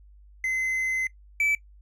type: tone pair in turn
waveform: triangle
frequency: 2053 / 2309 Hz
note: C7 / D7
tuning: -33 / -30 cents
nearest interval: major second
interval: 203 cents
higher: second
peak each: -22 / -19 dBFS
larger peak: second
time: 0.44-1.07 / 1.4-1.55 s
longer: first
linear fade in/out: 2 ms
effects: noise-tail reverb RT60 0.1 s tail -20 dB re dry + added 50 Hz sine -49 dBFS peak until 1.81 s